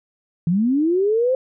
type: linear sweep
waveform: sine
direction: up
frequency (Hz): 158.7 to 529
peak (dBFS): -15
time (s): 0.47-1.35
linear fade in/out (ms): 2
effects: none